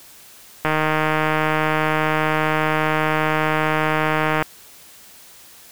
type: click train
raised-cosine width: 0.5 ms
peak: -4 dBFS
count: 586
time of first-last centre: 0.65-4.424 s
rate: 155 Hz
effects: white hiss -45 dBFS RMS until 5.71 s